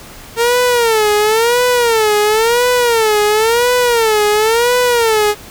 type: tone with vibrato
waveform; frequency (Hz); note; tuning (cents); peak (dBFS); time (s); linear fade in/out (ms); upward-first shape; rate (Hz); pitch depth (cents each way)
sawtooth; 455.1; A#4; -42; -6; 0.36-5.35; 50; sine; 0.96; 150
effects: pink hiss -35 dBFS RMS until 5.5 s